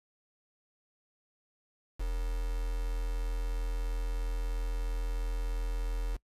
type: tone with quantisation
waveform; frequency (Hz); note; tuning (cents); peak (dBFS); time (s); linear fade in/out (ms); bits
sine; 41.52; E1; +13; -30; 1.99-6.17; 20; 7
effects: noise-tail reverb RT60 0.1 s tail -23 dB re dry + resampled to 32000 Hz